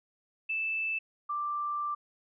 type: tone pair in turn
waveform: sine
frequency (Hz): 2637 / 1178.4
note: E7 / D6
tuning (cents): 0 / +6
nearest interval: octave + major second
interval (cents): 1394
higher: first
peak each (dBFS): -29 / -30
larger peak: first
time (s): 0.49-0.99 / 1.29-1.95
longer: second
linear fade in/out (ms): 10
effects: none